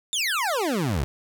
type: exponential sweep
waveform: 25% pulse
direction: down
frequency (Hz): 3729 to 60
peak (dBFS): -19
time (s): 0.13-1.04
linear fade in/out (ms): 0
effects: none